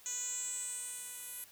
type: tone with band-pass filter sweep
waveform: 10% pulse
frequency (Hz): 493.9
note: B4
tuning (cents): 0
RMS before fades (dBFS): -41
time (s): 0.06-1.44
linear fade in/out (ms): 0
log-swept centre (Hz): 6600 to 11000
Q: 7.9
effects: white hiss -59 dBFS RMS until 1.51 s